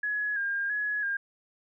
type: tone with vibrato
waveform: sine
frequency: 1647 Hz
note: G#6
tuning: 15 cents flat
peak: -27 dBFS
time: 0.03-1.17 s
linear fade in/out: 5 ms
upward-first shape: square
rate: 1.5 Hz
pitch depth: 40 cents each way
effects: none